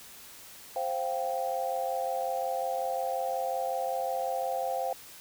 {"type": "chord", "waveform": "sine", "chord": "C suspended fourth", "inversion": "none", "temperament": "equal", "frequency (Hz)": [523.3, 698.5, 784], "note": ["C5", "F5", "G5"], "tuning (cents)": [0, 0, 0], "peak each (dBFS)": -33, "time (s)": [0.76, 4.93], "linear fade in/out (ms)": 2, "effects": ["white hiss -49 dBFS RMS until 5.2 s"]}